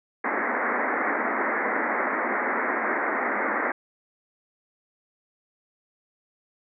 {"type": "band-pass noise", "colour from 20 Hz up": "white", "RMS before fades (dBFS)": -26, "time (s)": [0.24, 3.72], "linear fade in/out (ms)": 5, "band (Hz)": [210, 2100], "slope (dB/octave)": 96, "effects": []}